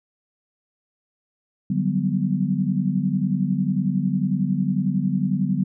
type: chord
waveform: sine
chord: G major seventh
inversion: second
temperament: equal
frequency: 146.83 / 185 / 196 / 246.9 Hz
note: D3 / F#3 / G3 / B3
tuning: 0 / 0 / 0 / 0 cents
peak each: -26 / -23 / -24 / -27 dBFS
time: 1.7-5.64 s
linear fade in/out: 5 ms
effects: none